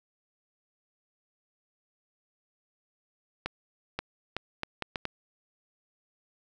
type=accelerating click train; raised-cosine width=0.3 ms; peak=-15 dBFS; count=7; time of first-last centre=3.46-5.053 s; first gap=530 ms; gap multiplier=0.71; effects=none